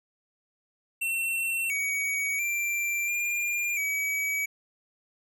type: tone with pitch steps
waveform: square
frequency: 2707 / 2254 / 2359 / 2403 / 2275 Hz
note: E7 / C#7 / D7 / D7 / C#7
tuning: +45 / +28 / +7 / +39 / +44 cents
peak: -27 dBFS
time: 1.01-4.46 s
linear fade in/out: 10 ms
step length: 690 ms
effects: none